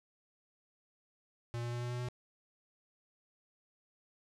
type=tone with pitch steps; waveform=square; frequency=118.6 / 119.56 / 120.53 / 121.51 / 122.5 / 123.49 Hz; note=A#2 / A#2 / B2 / B2 / B2 / B2; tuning=+30 / +44 / -42 / -28 / -14 / 0 cents; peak=-37 dBFS; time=1.54-2.086 s; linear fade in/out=0 ms; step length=91 ms; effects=low-pass 8000 Hz 12 dB/octave + 12-bit